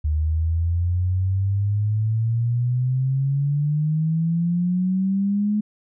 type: exponential sweep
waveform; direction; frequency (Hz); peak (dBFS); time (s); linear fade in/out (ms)
sine; up; 75.1 to 212.3; -18; 0.04-5.61; 10
effects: none